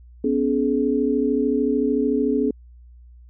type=tone cluster; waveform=sine; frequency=249.8 / 283.3 / 425 Hz; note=B3 / C#4 / G#4; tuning=+20 / +38 / +40 cents; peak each=-22 dBFS; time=0.24-2.51 s; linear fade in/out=5 ms; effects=added 60 Hz sine -43 dBFS peak until 3.29 s